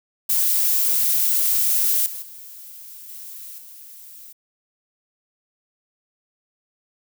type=noise with level steps; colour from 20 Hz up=violet; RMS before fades=-19 / -32 / -40 / -37 / -42 dBFS; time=0.29-4.33 s; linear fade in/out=10 ms; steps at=2.06 / 2.22 / 3.09 / 3.58 s; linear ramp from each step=2 ms; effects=none